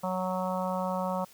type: harmonic tone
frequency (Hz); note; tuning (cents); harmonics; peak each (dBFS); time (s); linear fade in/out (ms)
185; F#3; 0; 1 / 3 / 4 / 5 / 6 / 7; -33 / -33 / -37 / -35 / -38 / -41; 0.03-1.25; 10
effects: white hiss -56 dBFS RMS until 1.33 s